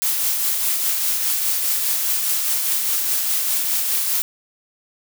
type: noise with tremolo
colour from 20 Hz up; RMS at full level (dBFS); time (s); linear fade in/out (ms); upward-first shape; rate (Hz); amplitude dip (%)
blue; -19; 0.02-4.22; 0; triangle; 4.9; 35
effects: none